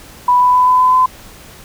sine tone with pitch steps, 987.8 / 994.1 / 1000.4 / 1006.8 / 1013.2 / 1019.7 Hz, B5 / B5 / B5 / B5 / B5 / C6, 0 / +11 / +22 / +33 / +44 / -45 cents, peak -7 dBFS, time 0.28-1.06 s, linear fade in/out 5 ms, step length 130 ms, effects pink hiss -38 dBFS RMS until 1.64 s

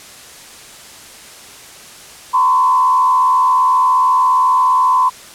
sine tone with frequency modulation, 1020 Hz, C6, 44 cents flat, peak -9 dBFS, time 2.33-5.1 s, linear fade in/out 20 ms, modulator 77.3 Hz, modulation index 0.74, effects white hiss -37 dBFS RMS until 5.34 s + low-pass 10000 Hz 12 dB/octave

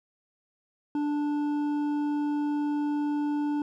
sine tone with hard clipping, 293.7 Hz, D4, in tune, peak -27 dBFS, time 0.95-3.62 s, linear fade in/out 2 ms, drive 7 dB, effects none

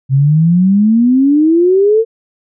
sine exponential sweep, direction up, 130.81 to 460 Hz, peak -6 dBFS, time 0.09-2.05 s, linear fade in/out 50 ms, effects none

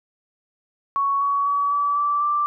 sine tone with pitch steps, 1113 / 1125.3 / 1137.7 / 1150.3 / 1162.9 / 1175.8 Hz, C#6 / C#6 / C#6 / D6 / D6 / D6, +7 / +26 / +45 / -36 / -17 / +2 cents, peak -18 dBFS, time 0.96-2.46 s, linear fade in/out 0 ms, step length 250 ms, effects none

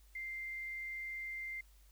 sine tone with quantisation, 2093 Hz, C7, in tune, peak -40 dBFS, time 0.15-1.61 s, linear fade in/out 5 ms, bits 11, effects added 50 Hz sine -60 dBFS peak until 1.91 s + white hiss -70 dBFS RMS until 1.91 s

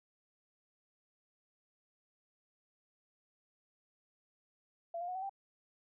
sine tone with pitch steps, 678 / 703.5 / 730 / 757.5 / 786 Hz, E5 / F5 / F#5 / F#5 / G5, +49 / +12 / -24 / +40 / +4 cents, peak -37 dBFS, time 4.94-5.295 s, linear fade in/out 5 ms, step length 71 ms, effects none

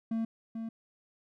triangle tone with echo, 225.7 Hz, A3, 44 cents sharp, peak -27 dBFS, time 0.11-0.25 s, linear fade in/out 5 ms, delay 440 ms, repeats 1, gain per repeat -6 dB, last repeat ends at 0.69 s, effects none

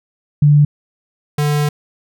sine / square tone pair in turn, 146.83 / 147.6 Hz, D3 / D3, 0 / +9 cents, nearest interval unison, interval 9 cents, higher second, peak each -6 / -14 dBFS, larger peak first, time 0.42-0.65 / 1.38-1.69 s, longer second, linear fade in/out 5 ms, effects none

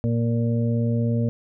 harmonic tone, 116.54 Hz, A#2, in tune, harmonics 1 / 2 / 4 / 5, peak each -21 / -24 / -31 / -34 dBFS, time 0.04-1.29 s, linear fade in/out 0 ms, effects none

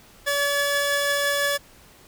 sawtooth tone pair together, 569.7 / 1715 Hz, C#5 / A6, +47 / -45 cents, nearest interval octave + perfect fifth, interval 1908 cents, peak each -20 dBFS, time 0.26-1.58 s, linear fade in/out 20 ms, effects pink hiss -51 dBFS RMS until 2.07 s

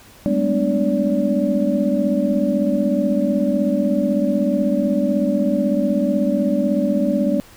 sine tone cluster, 196.8 / 212.9 / 251 / 294.2 / 575 Hz, G3 / G#3 / B3 / D4 / D5, +7 / +43 / +28 / +3 / -37 cents, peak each -22 dBFS, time 0.26-7.4 s, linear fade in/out 0 ms, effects pink hiss -46 dBFS RMS until 7.56 s

